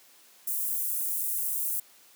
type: high-pass noise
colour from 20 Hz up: white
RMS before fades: -30 dBFS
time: 0.47-1.8 s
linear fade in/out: 5 ms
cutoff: 9200 Hz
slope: 24 dB/octave
effects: white hiss -57 dBFS RMS until 2.15 s + high-pass 200 Hz 12 dB/octave